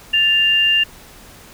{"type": "tone pair together", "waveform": "sine", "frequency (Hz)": [1759, 2794], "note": ["A6", "F7"], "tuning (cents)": [-1, 0], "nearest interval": "minor sixth", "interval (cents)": 801, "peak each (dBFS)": [-22, -12], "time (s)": [0.13, 0.84], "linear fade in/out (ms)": 10, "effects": ["pink hiss -42 dBFS RMS until 1.53 s"]}